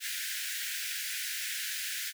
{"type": "high-pass noise", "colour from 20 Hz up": "pink", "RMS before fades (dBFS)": -36, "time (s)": [0, 2.13], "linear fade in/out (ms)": 50, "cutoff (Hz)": 1500, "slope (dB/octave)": 96, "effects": []}